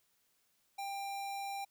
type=tone; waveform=square; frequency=793 Hz; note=G5; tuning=20 cents sharp; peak=-39 dBFS; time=0.78-1.65 s; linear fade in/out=10 ms; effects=white hiss -75 dBFS RMS until 1.7 s